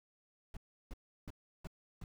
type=noise bursts; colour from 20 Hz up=brown; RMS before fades=-44 dBFS; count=5; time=0.54-2.04 s; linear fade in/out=2 ms; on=28 ms; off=340 ms; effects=none